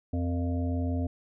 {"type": "harmonic tone with a mistuned harmonic", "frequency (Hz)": 86.4, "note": "F2", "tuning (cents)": -18, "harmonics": [1, 3, 5, 7, 8], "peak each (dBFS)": [-28, -31, -43, -41, -43], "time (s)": [0.13, 1.07], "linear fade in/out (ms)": 5, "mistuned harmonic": 5, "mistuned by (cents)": 88, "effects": []}